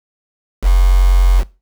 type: tone with quantisation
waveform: sine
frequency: 45.48 Hz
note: F#1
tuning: 29 cents flat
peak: -6 dBFS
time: 0.62-1.44 s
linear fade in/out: 50 ms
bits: 4
effects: noise-tail reverb RT60 0.3 s tail -21 dB re dry